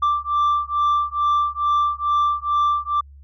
sine beating tone pair, 1174.7 / 1177 Hz, D6 / D6, 0 / +3 cents, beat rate 2.3 Hz, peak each -18 dBFS, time 0.02-3.01 s, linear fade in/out 10 ms, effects tanh soft clip ceiling -14 dBFS + added 70 Hz sine -41 dBFS peak until 3.23 s

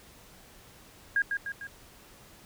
sine tone with echo, 1628 Hz, G#6, 35 cents flat, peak -22 dBFS, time 1.16-1.22 s, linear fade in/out 2 ms, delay 150 ms, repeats 3, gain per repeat -5 dB, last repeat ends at 1.67 s, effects pink hiss -54 dBFS RMS until 2.45 s

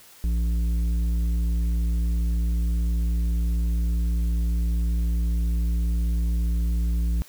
triangle tone with tanh clipping, 57.4 Hz, A#1, 26 cents flat, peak -22 dBFS, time 0.24-7.22 s, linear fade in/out 0 ms, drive 13 dB, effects white hiss -50 dBFS RMS until 7.28 s

